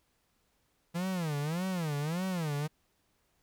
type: tone with vibrato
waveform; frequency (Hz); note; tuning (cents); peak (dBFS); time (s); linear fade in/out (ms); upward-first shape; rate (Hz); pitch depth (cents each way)
45% pulse; 164.81; E3; 0; -31; 0.94-2.68; 20; sine; 1.7; 240
effects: pink hiss -74 dBFS RMS until 3.42 s